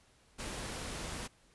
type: noise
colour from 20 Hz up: pink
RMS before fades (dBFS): -41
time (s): 0.38-1.28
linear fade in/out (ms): 20
effects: pink hiss -66 dBFS RMS until 1.54 s + resampled to 24000 Hz